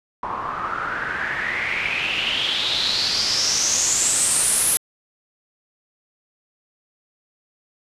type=noise with low-pass filter sweep; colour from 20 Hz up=white; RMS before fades=-22 dBFS; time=0.23-4.77 s; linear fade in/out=0 ms; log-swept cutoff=1000 to 11000 Hz; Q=6.2; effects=resampled to 32000 Hz